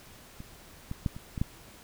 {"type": "clicks", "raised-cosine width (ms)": 5, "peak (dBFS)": [-29, -22, -15, -28, -22, -14], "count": 6, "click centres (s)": [0.404, 0.914, 1.062, 1.165, 1.378, 1.415], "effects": ["pink hiss -52 dBFS RMS until 1.83 s"]}